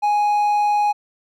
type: tone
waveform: triangle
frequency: 830.6 Hz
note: G#5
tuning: in tune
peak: -13 dBFS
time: 0.02-0.93 s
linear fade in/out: 20 ms
effects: none